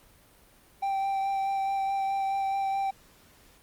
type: tone with vibrato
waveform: triangle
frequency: 782 Hz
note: G5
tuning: 4 cents flat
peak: -24 dBFS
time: 0.82-2.91 s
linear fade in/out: 10 ms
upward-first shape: sine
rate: 4.7 Hz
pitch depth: 12 cents each way
effects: pink hiss -58 dBFS RMS until 3.62 s + Opus 32 kbps